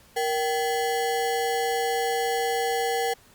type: ring-modulated tone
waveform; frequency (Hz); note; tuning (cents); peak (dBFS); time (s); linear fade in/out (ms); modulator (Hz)
square; 622.3; D#5; 0; -21; 0.16-3.14; 10; 154
effects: pink hiss -55 dBFS RMS until 3.34 s + Opus 48 kbps